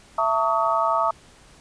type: tone cluster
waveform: sine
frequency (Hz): 664 / 901 / 1132 / 1263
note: E5 / A5 / C#6 / D#6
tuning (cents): +12 / +41 / +36 / +26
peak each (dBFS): -24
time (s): 0.18-1.11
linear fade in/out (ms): 5
effects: pink hiss -51 dBFS RMS until 1.6 s + resampled to 22050 Hz

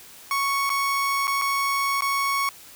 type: tone with dropouts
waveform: 30% pulse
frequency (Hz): 1108.7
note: C#6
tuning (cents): 0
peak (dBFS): -19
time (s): 0.31-2.49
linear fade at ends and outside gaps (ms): 1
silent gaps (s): 0.694-0.701 / 1.271-1.278 / 1.415-1.419 / 2.008-2.021
effects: white hiss -46 dBFS RMS until 2.75 s

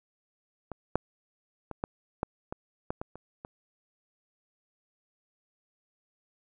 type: clicks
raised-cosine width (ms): 1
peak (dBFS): -23 / -10 / -23 / -16 / -14 / -21 / -17 / -21 / -30 / -26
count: 10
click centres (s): 0.717 / 0.956 / 1.713 / 1.839 / 2.231 / 2.525 / 2.905 / 3.015 / 3.156 / 3.449
effects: none

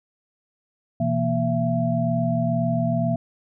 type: tone cluster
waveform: sine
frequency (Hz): 125.2 / 167.3 / 234.5 / 671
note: B2 / E3 / A#3 / E5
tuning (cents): +24 / +26 / +11 / +31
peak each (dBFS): -25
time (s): 1-3.16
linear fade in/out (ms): 5
effects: none

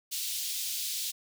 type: high-pass noise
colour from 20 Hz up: pink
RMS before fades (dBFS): -34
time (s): 0.11-1.12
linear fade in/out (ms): 20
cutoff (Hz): 3300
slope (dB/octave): 24
effects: none

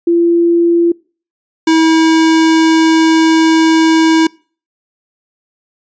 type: tone pair in turn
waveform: sine / square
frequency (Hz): 340.9 / 322.4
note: F4 / E4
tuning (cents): -42 / -38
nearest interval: minor second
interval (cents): 96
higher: first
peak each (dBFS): -7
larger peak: neither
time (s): 0.07-0.92 / 1.67-4.27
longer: second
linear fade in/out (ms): 5
effects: noise-tail reverb RT60 0.4 s tail -25 dB re dry + resampled to 16000 Hz

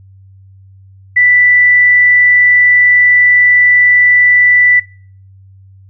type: tone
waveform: sine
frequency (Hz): 1975.5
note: B6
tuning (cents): 0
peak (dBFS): -5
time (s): 1.16-4.8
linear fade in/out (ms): 10
effects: noise-tail reverb RT60 0.5 s tail -22 dB re dry + added 96 Hz sine -37 dBFS peak until 5.89 s

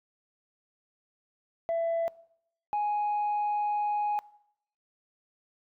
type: tone pair in turn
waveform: sine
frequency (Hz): 667 / 832.4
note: E5 / G#5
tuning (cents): +20 / +4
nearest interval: major third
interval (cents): 384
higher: second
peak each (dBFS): -24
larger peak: neither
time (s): 1.69-2.08 / 2.73-4.19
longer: second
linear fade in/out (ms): 0
effects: noise-tail reverb RT60 0.7 s tail -22 dB re dry + tanh soft clip ceiling -24 dBFS

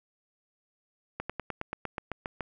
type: slowing click train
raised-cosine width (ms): 0.5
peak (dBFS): -18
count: 11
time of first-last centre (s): 1.2-2.407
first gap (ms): 96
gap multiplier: 1.05
effects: none

